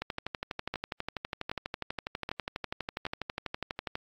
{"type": "two click trains", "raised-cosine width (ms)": 0.3, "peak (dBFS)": [-17, -17], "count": [49, 4], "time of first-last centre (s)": [[0.02, 3.954], [0.74, 3.066]], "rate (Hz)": [12.2, 1.29], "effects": ["AAC 48 kbps"]}